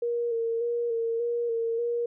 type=tone with vibrato; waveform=sine; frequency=466.2 Hz; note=A#4; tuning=in tune; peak=-25 dBFS; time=0.02-2.06 s; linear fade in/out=5 ms; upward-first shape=square; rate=1.7 Hz; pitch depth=28 cents each way; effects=none